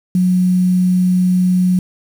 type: tone with quantisation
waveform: sine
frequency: 182.1 Hz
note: F#3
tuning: 27 cents flat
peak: -10 dBFS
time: 0.15-1.79 s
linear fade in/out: 2 ms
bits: 6
effects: none